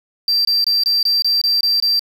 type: tone bursts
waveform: sine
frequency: 4699 Hz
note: D8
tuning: in tune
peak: -10 dBFS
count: 9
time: 0.28-1.994 s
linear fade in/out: 2 ms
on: 170 ms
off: 23 ms
effects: tanh soft clip ceiling -12 dBFS + 7-bit